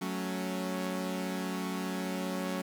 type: chord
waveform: sawtooth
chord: F# minor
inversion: none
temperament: equal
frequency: 185 / 220 / 277.2 Hz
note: F#3 / A3 / C#4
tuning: 0 / 0 / 0 cents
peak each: -31 / -36 / -34 dBFS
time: 0.01-2.62 s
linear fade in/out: 10 ms
effects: 10-bit